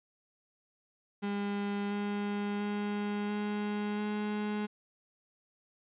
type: tone with pitch steps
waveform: 35% pulse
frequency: 202.5 / 204.3 / 206 / 207.8 / 209.6 Hz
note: G#3 / G#3 / G#3 / G#3 / G#3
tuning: -43 / -28 / -14 / +1 / +16 cents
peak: -30 dBFS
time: 1.22-4.67 s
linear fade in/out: 20 ms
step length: 690 ms
effects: resampled to 8000 Hz